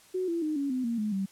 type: tone with pitch steps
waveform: sine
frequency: 370 / 337.3 / 307.6 / 280.4 / 255.7 / 233.1 / 212.5 / 193.75 Hz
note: F#4 / E4 / D#4 / C#4 / C4 / A#3 / G#3 / G3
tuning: 0 / +40 / -20 / +20 / -40 / 0 / +40 / -20 cents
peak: -27 dBFS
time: 0.14-1.26 s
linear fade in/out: 10 ms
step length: 140 ms
effects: white hiss -57 dBFS RMS until 1.31 s + low-pass 11000 Hz 12 dB/octave